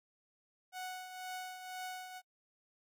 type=tone with tremolo; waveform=sawtooth; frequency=739 Hz; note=F#5; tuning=2 cents flat; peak=-36 dBFS; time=0.72-2.22 s; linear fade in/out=50 ms; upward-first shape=triangle; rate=2 Hz; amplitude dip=60%; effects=noise-tail reverb RT60 0.1 s tail -26 dB re dry